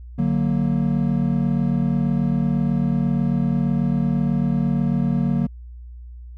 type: chord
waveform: triangle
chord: D augmented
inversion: none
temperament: equal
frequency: 146.83 / 185 / 233.1 Hz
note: D3 / F#3 / A#3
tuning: 0 / 0 / 0 cents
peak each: -20 dBFS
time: 0.18-5.47 s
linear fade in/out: 10 ms
effects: added 60 Hz sine -35 dBFS peak until 6.37 s